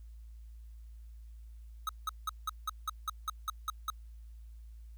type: tone bursts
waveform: square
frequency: 1273 Hz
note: D#6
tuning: 39 cents sharp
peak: -32 dBFS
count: 11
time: 1.87-3.901 s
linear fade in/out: 2 ms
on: 21 ms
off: 180 ms
effects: added 56 Hz sine -47 dBFS peak until 4.97 s + white hiss -75 dBFS RMS until 4.97 s